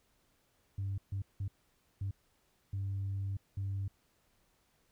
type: tone bursts at uneven times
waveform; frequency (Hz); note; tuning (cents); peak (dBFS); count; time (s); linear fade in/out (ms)
sine; 98; G2; 0; -32; 6; 0.78-0.98 / 1.12-1.22 / 1.4-1.48 / 2.01-2.11 / 2.73-3.37 / 3.57-3.88; 5
effects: tanh soft clip ceiling -31 dBFS + pink hiss -73 dBFS RMS until 4.91 s